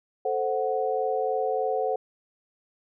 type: chord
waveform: sine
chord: F# diminished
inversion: first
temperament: equal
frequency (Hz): 440 / 523.3 / 740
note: A4 / C5 / F#5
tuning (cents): 0 / 0 / 0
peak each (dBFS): -28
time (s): 0.25-1.96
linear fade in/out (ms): 5
effects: none